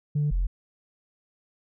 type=tone pair in turn; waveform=sine; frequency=147.4 / 43.82 Hz; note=D3 / F1; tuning=+7 / +7 cents; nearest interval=octave + major sixth; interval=2100 cents; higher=first; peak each=-20 dBFS; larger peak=neither; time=0.15-0.31 / 0.31-0.47 s; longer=neither; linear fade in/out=10 ms; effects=tanh soft clip ceiling -19 dBFS